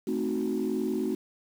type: chord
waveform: sine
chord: A diminished seventh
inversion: none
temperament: equal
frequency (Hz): 220 / 261.6 / 311.1 / 370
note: A3 / C4 / Eb4 / Gb4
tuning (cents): 0 / 0 / 0 / 0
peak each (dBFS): -31 / -31 / -32 / -30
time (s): 0.07-1.15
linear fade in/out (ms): 5
effects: tanh soft clip ceiling -20 dBFS + 8-bit